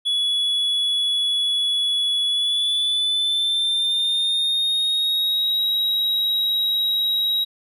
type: tone with pitch glide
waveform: triangle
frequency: 3393 to 3831 Hz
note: G#7 to A#7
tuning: +36 to +47 cents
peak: -17 dBFS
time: 0.05-7.45 s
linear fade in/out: 20 ms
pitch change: +211 cents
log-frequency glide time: 2.25-5.6 s
effects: none